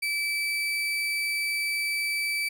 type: tone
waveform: 35% pulse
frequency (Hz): 2312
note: D7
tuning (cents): -28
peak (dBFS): -24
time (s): 0.02-2.49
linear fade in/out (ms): 10
effects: none